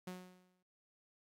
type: tone with exponential decay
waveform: sawtooth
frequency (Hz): 182.6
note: F#3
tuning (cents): -23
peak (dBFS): -38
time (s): 0.07-0.63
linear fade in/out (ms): 5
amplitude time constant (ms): 120
effects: AAC 64 kbps